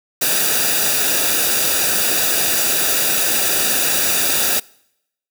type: noise with comb filter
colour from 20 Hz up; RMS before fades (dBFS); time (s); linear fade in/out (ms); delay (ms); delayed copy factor
white; -17; 0.21-4.6; 10; 0.94; -0.65
effects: noise-tail reverb RT60 0.8 s tail -25 dB re dry